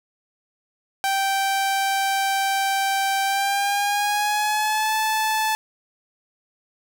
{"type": "tone with pitch glide", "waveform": "sawtooth", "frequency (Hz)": [781, 871.6], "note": ["G5", "A5"], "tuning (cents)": [-7, -17], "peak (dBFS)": -16, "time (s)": [1.04, 5.55], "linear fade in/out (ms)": 0, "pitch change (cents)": 190, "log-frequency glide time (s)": [3.24, 4.95], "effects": []}